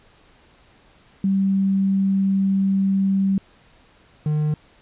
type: tone pair in turn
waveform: sine / triangle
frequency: 194.2 / 151.62 Hz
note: G3 / D#3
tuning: -16 / -44 cents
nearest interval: major third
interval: 428 cents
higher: first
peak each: -16 dBFS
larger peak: neither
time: 1.24-3.38 / 4.26-4.54 s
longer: first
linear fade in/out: 2 ms
effects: pink hiss -54 dBFS RMS until 4.81 s + resampled to 8000 Hz